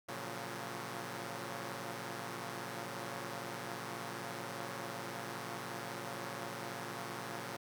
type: chord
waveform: 5% pulse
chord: Gb major seventh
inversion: first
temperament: equal with one note detuned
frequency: 114.94 / 138.59 / 174.61 / 185 Hz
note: Bb2 / Db3 / F3 / Gb3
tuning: -24 / 0 / 0 / 0 cents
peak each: -34 / -35 / -36 / -37 dBFS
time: 0.08-7.57 s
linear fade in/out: 10 ms
effects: none